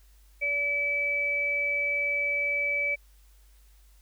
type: tone pair together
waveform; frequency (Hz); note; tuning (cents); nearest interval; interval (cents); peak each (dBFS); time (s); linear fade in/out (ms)
sine; 575.2 / 2301; D5 / D7; -36 / -36; 2 octaves; 2400; -35 / -25; 0.41-2.96; 20
effects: added 50 Hz sine -54 dBFS peak until 4.01 s + white hiss -65 dBFS RMS until 4.01 s